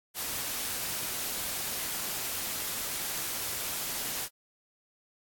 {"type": "noise", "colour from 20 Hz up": "white", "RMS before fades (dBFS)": -34, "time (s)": [0.14, 4.29], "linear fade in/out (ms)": 50, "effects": ["AAC 64 kbps"]}